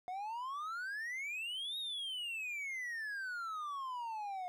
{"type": "exponential two-way sweep", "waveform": "triangle", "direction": "up then down", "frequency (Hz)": [714, 3800, 714], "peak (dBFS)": -37, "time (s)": [0.08, 4.48], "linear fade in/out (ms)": 0, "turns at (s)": 1.78, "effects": []}